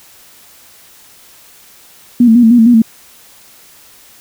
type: tone with vibrato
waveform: sine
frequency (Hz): 233.1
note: A#3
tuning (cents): 0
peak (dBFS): -3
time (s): 2.2-2.82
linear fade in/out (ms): 5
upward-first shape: square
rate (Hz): 6.5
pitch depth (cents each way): 67
effects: white hiss -42 dBFS RMS until 4.2 s